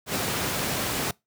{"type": "noise with ADSR envelope", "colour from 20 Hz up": "pink", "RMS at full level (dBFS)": -25, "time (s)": [0.06, 1.11], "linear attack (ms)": 94, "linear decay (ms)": 9, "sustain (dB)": -2, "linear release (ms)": 3, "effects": ["noise-tail reverb RT60 0.2 s tail -24 dB re dry", "high-pass 100 Hz 12 dB/octave"]}